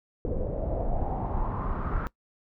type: noise with low-pass filter sweep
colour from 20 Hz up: brown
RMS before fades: -29 dBFS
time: 0.25-2.07 s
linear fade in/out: 0 ms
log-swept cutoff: 480 to 1400 Hz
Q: 4.5
effects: noise-tail reverb RT60 0.1 s tail -20 dB re dry